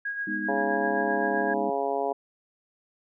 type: tone with tremolo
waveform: sine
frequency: 1643 Hz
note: G#6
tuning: 19 cents flat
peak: -27 dBFS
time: 0.05-1.54 s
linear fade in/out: 5 ms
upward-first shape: sine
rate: 7.7 Hz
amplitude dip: 50%
type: chord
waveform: sine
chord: G# minor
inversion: none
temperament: equal with one note detuned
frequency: 206.1 / 246.9 / 311.1 Hz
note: G#3 / B3 / D#4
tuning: -13 / 0 / 0 cents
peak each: -34 / -38 / -33 dBFS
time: 0.27-1.7 s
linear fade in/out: 5 ms
type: harmonic tone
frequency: 138.4 Hz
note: C#3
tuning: 2 cents flat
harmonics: 2 / 3 / 4 / 5 / 6 / 7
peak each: -38 / -30 / -32 / -29 / -33 / -36 dBFS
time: 0.48-2.13 s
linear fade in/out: 10 ms
effects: none